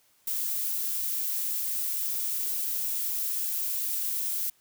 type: noise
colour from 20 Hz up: violet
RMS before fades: -30 dBFS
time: 0.27-4.5 s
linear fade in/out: 5 ms
effects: white hiss -65 dBFS RMS until 4.6 s